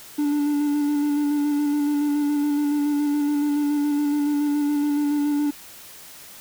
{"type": "tone with vibrato", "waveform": "triangle", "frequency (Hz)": 292, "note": "D4", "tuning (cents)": -10, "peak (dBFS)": -17, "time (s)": [0.18, 5.51], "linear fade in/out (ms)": 10, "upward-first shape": "square", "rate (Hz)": 7.1, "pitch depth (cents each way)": 18, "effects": ["white hiss -43 dBFS RMS until 6.4 s"]}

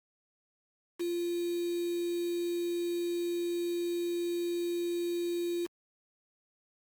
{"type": "tone with quantisation", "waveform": "sine", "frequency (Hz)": 346.1, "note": "F4", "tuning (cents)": -16, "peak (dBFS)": -30, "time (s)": [0.99, 5.67], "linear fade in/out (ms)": 20, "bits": 7, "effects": ["Opus 48 kbps"]}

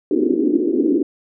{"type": "band-pass noise", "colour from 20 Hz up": "pink", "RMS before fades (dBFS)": -17, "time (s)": [0.11, 1.03], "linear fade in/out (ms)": 2, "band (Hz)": [270, 380], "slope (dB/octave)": 48, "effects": []}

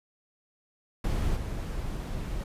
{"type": "noise with level steps", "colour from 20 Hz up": "brown", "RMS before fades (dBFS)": [-28, -33], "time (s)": [1.04, 2.44], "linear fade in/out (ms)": 5, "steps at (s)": 1.35, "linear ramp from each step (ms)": 20, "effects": ["resampled to 32000 Hz"]}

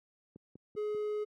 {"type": "click train", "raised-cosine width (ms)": 3, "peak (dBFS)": -36, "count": 4, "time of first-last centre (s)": [0.36, 0.947], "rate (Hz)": 5.11}
{"type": "tone", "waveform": "triangle", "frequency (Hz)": 421.3, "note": "G#4", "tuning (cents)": 25, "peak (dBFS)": -30, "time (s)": [0.76, 1.25], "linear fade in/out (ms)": 20}
{"effects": ["high-pass 150 Hz 12 dB/octave"]}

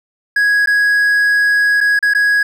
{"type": "tone with dropouts", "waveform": "triangle", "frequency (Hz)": 1661.2, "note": "G#6", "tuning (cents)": 0, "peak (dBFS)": -8, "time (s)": [0.36, 2.43], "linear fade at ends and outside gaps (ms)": 5, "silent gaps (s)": [[0.66, 0.672], [1.806, 1.81], [1.991, 2.026], [2.137, 2.148]], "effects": []}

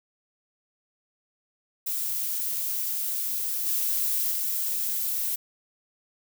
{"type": "noise with level steps", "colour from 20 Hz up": "violet", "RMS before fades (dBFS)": [-29, -26, -28], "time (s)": [1.86, 5.36], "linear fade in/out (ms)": 10, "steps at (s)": [3.65, 4.3], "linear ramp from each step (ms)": 20, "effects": []}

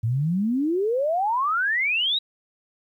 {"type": "exponential sweep", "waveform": "sine", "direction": "up", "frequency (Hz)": [107.3, 3909], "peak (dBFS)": -20, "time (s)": [0.03, 2.19], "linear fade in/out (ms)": 10, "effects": ["10-bit"]}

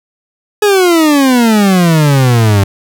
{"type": "exponential sweep", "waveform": "40% pulse", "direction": "down", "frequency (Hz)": [425.2, 96.1], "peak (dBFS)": -5, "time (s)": [0.62, 2.64], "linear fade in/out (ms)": 5, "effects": []}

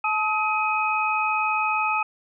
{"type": "tone cluster", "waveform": "sine", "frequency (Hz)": [865, 1270, 2518], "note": ["A5", "D#6", "D#7"], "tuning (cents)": [-30, 35, 20], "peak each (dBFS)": -25, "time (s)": [0.04, 2.03], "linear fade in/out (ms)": 5, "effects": []}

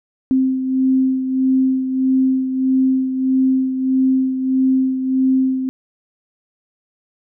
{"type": "beating tone pair", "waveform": "sine", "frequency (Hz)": [261.6, 263.2], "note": ["C4", "C4"], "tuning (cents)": [0, 10], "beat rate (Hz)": 1.6, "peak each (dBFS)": [-14, -22], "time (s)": [0.31, 5.69], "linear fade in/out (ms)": 0, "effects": []}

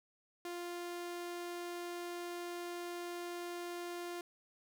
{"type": "tone", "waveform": "sawtooth", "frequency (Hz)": 349.2, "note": "F4", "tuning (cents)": 0, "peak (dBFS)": -37, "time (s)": [0.45, 4.21], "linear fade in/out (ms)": 2, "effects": []}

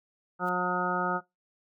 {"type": "harmonic tone", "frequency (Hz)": 180, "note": "F#3", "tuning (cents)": -47, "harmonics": [1, 2, 3, 4, 5, 7, 8], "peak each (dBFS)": [-34, -36, -36, -35, -33, -31, -34], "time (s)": [0.39, 1.21], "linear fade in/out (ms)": 50}
{"type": "noise with exponential growth", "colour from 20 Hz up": "white", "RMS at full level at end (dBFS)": -49, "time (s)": [0.4, 0.49], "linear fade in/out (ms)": 1, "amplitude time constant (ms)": 18}
{"effects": ["noise-tail reverb RT60 0.2 s tail -22 dB re dry"]}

